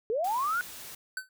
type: linear sweep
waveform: sine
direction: up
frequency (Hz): 415.3 to 1488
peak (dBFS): -26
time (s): 0.1-0.61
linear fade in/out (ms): 0
type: noise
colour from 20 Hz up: white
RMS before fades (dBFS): -44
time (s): 0.24-0.95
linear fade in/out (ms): 5
type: tone with exponential decay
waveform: square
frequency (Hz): 1523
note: F#6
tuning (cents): +50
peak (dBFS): -29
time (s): 1.17-1.29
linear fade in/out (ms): 2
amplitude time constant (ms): 25
effects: none